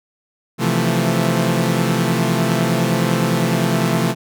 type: chord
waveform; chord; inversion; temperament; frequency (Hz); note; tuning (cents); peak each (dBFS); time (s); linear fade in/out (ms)
sawtooth; F major seventh; second; equal; 130.81 / 164.81 / 174.61 / 220; C3 / E3 / F3 / A3; 0 / 0 / 0 / 0; -17; 0.58-4.15; 50
effects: none